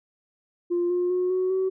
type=tone with pitch steps; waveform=sine; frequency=349.2 / 356.1 / 363.2 / 370.4 / 377.7 Hz; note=F4 / F4 / F#4 / F#4 / F#4; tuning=0 / +34 / -32 / +2 / +36 cents; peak=-20 dBFS; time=0.7-1.7 s; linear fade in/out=20 ms; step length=200 ms; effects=tanh soft clip ceiling -18 dBFS